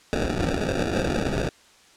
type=noise with sample-and-hold; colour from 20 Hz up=blue; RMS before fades=-25 dBFS; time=0.13-1.49 s; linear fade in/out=0 ms; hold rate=1050 Hz; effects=white hiss -54 dBFS RMS until 1.96 s + low-pass 7000 Hz 12 dB/octave